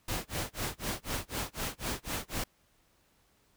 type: noise with tremolo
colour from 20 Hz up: pink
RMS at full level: -33 dBFS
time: 0.08-2.44 s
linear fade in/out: 5 ms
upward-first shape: sine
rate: 4 Hz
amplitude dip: 100%
effects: pink hiss -69 dBFS RMS until 3.56 s